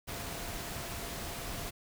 sine tone in noise, 690 Hz, F5, 21 cents flat, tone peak -50 dBFS, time 0.07-1.71 s, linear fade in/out 20 ms, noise pink, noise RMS -40 dBFS, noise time 0.07-1.71 s, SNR -13 dB, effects none

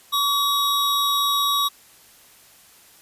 square tone pair together, 1133 / 3797 Hz, C#6 / A#7, +37 / +31 cents, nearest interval octave + major sixth, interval 2094 cents, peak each -22 dBFS, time 0.12-1.69 s, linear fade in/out 20 ms, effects white hiss -51 dBFS RMS until 3.01 s + resampled to 32000 Hz

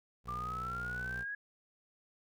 20% pulse tone, 61 Hz, B1, 21 cents flat, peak -38 dBFS, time 0.24-1.25 s, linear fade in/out 50 ms
sine exponential sweep, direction up, 1174.7 to 1678 Hz, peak -37 dBFS, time 0.28-1.35 s, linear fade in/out 5 ms
effects none

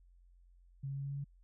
sine tone with pitch steps, 137 / 137.79 / 138.59 / 139.39 / 140.2 / 141.01 Hz, C#3 / C#3 / C#3 / C#3 / C#3 / C#3, -20 / -10 / 0 / +10 / +20 / +30 cents, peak -37 dBFS, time 0.83-1.244 s, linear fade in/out 10 ms, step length 69 ms, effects added 44 Hz sine -60 dBFS peak until 1.43 s

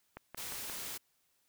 click train, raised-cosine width 0.5 ms, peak -29 dBFS, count 4, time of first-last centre 0.17-0.698 s, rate 5.68 Hz
white noise, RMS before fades -42 dBFS, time 0.37-0.98 s, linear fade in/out 10 ms
effects white hiss -75 dBFS RMS until 1.48 s

